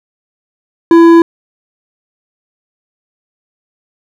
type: tone with hard clipping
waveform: triangle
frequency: 334.5 Hz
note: E4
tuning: 25 cents sharp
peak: -3 dBFS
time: 0.91-1.22 s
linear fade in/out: 2 ms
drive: 12 dB
effects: none